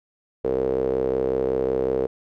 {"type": "tone with band-pass filter", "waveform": "sawtooth", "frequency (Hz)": 65.41, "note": "C2", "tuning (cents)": 0, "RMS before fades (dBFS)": -23, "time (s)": [0.44, 2.07], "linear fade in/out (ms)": 10, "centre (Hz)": 450, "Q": 7, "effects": []}